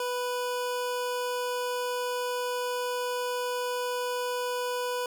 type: tone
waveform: 25% pulse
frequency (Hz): 493.9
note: B4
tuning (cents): 0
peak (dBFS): -25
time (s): 0-5.06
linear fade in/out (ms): 2
effects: none